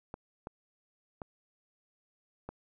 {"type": "clicks", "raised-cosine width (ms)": 1, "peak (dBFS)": -26, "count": 4, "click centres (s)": [0.141, 0.471, 1.218, 2.49], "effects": []}